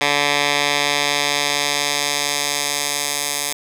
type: tone with band-pass filter sweep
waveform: 10% pulse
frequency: 144.3 Hz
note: D3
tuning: 30 cents flat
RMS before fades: -20 dBFS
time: 0.01-3.53 s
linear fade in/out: 2 ms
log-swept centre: 2800 to 8800 Hz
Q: 0.8
effects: none